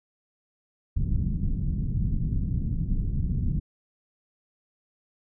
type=low-pass noise; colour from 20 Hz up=pink; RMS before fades=-26 dBFS; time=0.96-3.6 s; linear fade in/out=10 ms; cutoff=200 Hz; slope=24 dB/octave; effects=none